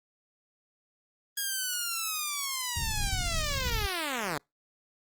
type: linear sweep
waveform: 5% pulse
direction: down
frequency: 1647 to 136.2 Hz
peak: -19 dBFS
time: 1.37-4.38 s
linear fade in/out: 5 ms
type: low-pass noise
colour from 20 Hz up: pink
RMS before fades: -33 dBFS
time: 2.76-3.86 s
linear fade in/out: 5 ms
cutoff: 110 Hz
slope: 12 dB/octave
effects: noise-tail reverb RT60 0.2 s tail -26 dB re dry + Opus 24 kbps